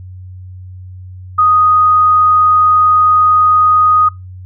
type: tone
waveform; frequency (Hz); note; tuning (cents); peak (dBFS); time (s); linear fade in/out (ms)
sine; 1244.5; D#6; 0; -6; 1.38-4.09; 10
effects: noise-tail reverb RT60 0.2 s tail -22 dB re dry + added 92 Hz sine -28 dBFS peak until 4.45 s